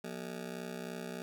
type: ring-modulated tone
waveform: 20% pulse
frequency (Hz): 207.2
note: G#3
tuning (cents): -4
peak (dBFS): -32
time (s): 0.04-1.22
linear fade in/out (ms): 0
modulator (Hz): 31.6
effects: none